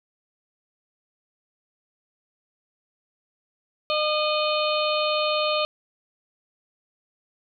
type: harmonic tone with a mistuned harmonic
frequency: 608 Hz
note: D#5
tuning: 40 cents flat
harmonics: 1 / 2 / 4 / 5 / 6 / 7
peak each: -24 / -27 / -30 / -31 / -32 / -32 dBFS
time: 3.9-5.65 s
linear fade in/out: 0 ms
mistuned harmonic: 4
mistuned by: +36 cents
effects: none